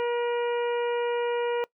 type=harmonic tone; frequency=477.9 Hz; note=A#4; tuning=43 cents sharp; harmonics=1 / 2 / 3 / 4 / 5 / 6; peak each=-25 / -32 / -39 / -42 / -41 / -43 dBFS; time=0-1.64 s; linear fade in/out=0 ms; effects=noise-tail reverb RT60 0.1 s tail -22 dB re dry